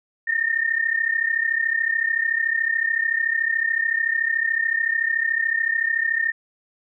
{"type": "tone pair together", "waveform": "sine", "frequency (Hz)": [1805.3, 1839], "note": ["A6", "A#6"], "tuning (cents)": [44, -24], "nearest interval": "unison", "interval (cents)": 32, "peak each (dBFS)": -22, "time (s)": [0.27, 6.32], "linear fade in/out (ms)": 10, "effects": []}